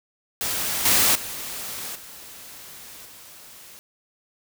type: noise with level steps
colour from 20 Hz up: white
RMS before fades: -26 / -18 / -33 / -42 / -45 dBFS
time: 0.41-3.79 s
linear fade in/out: 0 ms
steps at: 0.85 / 1.15 / 1.95 / 3.05 s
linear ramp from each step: 5 ms
effects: none